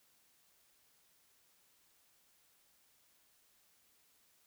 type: silence
effects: white hiss -71 dBFS RMS until 4.46 s